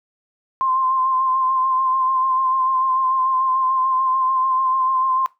sine tone with vibrato, 1046.5 Hz, C6, in tune, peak -16 dBFS, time 0.61-5.26 s, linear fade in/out 0 ms, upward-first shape sine, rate 6.8 Hz, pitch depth 28 cents each way, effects noise-tail reverb RT60 0.2 s tail -19 dB re dry

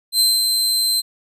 sawtooth tone with ADSR envelope, 4104 Hz, C8, 34 cents flat, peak -9 dBFS, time 0.12-1.02 s, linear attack 77 ms, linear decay 210 ms, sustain -4 dB, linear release 28 ms, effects resampled to 32000 Hz

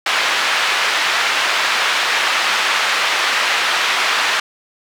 pink band-pass noise, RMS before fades -17 dBFS, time 0.06-4.4 s, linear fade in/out 5 ms, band 1200 to 3600 Hz, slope 12 dB/octave, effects none

